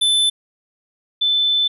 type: tone pair in turn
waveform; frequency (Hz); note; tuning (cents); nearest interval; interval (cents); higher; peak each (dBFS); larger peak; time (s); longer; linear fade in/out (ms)
square / sine; 3520 / 3520; A7 / A7; 0 / 0; unison; 0; neither; -14; neither; 0.01-0.3 / 1.21-1.68; second; 10
effects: resampled to 32000 Hz